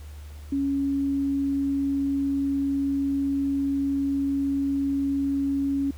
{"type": "tone", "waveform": "sine", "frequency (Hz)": 277.2, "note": "C#4", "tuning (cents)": 0, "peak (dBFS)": -22, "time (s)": [0.52, 5.91], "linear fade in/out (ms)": 5, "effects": ["added 74 Hz sine -38 dBFS peak until 5.97 s", "pink hiss -53 dBFS RMS until 5.97 s"]}